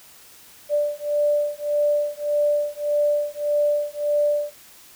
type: beating tone pair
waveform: sine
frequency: 587.3 / 589 Hz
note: D5 / D5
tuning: 0 / +5 cents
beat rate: 1.7 Hz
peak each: -22 dBFS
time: 0.69-4.54 s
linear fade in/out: 50 ms
effects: white hiss -48 dBFS RMS until 4.95 s